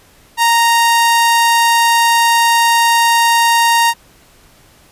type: tone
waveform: sawtooth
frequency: 930 Hz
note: A#5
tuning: 4 cents flat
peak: -5 dBFS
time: 0.37-3.94 s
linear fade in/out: 50 ms
effects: pink hiss -47 dBFS RMS until 4.91 s + resampled to 32000 Hz